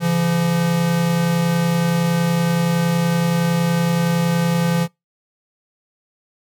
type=tone pair together; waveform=square; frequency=139.79 / 170.5 Hz; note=C#3 / F3; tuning=+15 / -41 cents; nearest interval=minor third; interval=344 cents; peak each=-24 / -17 dBFS; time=0-4.88 s; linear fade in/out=50 ms; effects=noise-tail reverb RT60 0.2 s tail -26 dB re dry